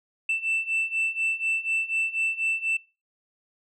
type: beating tone pair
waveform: sine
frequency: 2661 / 2665.1 Hz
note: E7 / E7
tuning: +16 / +18 cents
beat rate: 4.1 Hz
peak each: -26 / -24 dBFS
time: 0.29-2.77 s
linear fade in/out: 5 ms
effects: noise-tail reverb RT60 0.3 s tail -25 dB re dry + tanh soft clip ceiling -20 dBFS